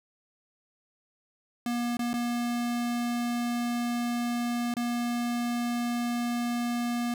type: tone with dropouts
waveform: square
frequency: 239.3 Hz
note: A#3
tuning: 46 cents sharp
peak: -28 dBFS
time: 1.66-7.14 s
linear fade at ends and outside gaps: 2 ms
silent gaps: 1.97-1.992 / 2.132-2.139 / 4.74-4.767 s
effects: none